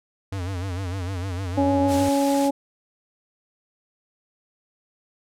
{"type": "tone with vibrato", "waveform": "square", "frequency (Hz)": 92.5, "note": "F#2", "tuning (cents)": 0, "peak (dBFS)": -27, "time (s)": [0.32, 2.09], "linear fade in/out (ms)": 5, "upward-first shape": "sine", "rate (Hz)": 6.6, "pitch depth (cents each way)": 110}
{"type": "harmonic tone", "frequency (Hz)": 279, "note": "C#4", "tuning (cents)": 11, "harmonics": [1, 2, 3], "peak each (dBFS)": [-20, -23, -25], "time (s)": [1.57, 2.51], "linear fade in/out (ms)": 10}
{"type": "noise", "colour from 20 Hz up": "white", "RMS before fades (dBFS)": -32, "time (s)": [1.87, 2.51], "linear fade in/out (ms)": 50}
{"effects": ["low-pass 10000 Hz 12 dB/octave"]}